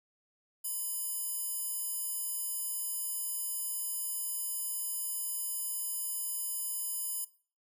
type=tone with high-pass filter; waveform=square; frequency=999 Hz; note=B5; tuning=20 cents sharp; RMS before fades=-36 dBFS; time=0.64-7.25 s; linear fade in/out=10 ms; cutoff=11000 Hz; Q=1.3; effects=noise-tail reverb RT60 0.4 s tail -18 dB re dry